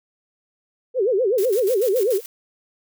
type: tone with vibrato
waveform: sine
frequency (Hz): 443.4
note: A4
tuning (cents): +13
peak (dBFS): -16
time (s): 0.94-2.21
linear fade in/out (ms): 50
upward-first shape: sine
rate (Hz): 8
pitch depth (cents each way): 290
type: noise with tremolo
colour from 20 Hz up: blue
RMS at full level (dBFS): -32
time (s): 1.38-2.26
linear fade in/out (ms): 2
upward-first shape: square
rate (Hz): 6.9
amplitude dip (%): 70
effects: none